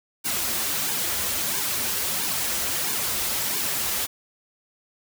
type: noise with flanger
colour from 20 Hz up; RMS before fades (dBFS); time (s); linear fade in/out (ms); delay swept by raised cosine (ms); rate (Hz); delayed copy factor
white; -26; 0.24-4.07; 20; 1.5 to 7.2; 1.5; -0.8
effects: none